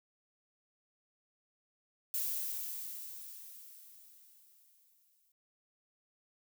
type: noise with exponential decay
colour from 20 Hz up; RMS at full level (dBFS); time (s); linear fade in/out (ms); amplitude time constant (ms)
violet; -34; 2.14-5.32; 2; 690
effects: none